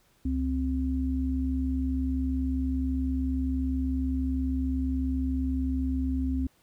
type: tone pair together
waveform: sine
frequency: 69.29 / 261.6 Hz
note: C#2 / C4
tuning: 0 / 0 cents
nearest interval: octave + major seventh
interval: 2300 cents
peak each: -28 dBFS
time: 0.25-6.47 s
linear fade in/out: 5 ms
effects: pink hiss -65 dBFS RMS until 6.62 s